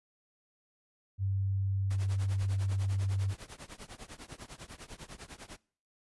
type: tone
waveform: sine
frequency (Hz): 97.3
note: G2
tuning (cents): -12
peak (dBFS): -28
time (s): 1.18-3.35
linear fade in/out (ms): 50
type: noise with tremolo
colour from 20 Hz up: pink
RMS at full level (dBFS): -44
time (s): 1.9-5.57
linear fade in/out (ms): 10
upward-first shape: triangle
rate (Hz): 10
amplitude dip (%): 100
effects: noise-tail reverb RT60 0.5 s tail -24 dB re dry + resampled to 24000 Hz